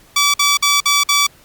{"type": "tone bursts", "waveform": "10% pulse", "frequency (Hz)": 1151, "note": "D6", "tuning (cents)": -35, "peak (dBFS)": -3, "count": 5, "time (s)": [0.16, 1.268], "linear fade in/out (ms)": 5, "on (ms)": 180, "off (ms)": 52, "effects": ["pink hiss -48 dBFS RMS until 1.44 s", "Opus 48 kbps"]}